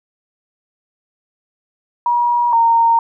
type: tone pair in turn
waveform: sine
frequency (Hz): 958 / 922.6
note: A#5 / A#5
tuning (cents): +47 / -18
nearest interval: minor second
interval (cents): 65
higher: first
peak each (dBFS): -12 / -9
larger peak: second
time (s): 2.06-2.53 / 2.53-2.99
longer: first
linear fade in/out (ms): 2
effects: none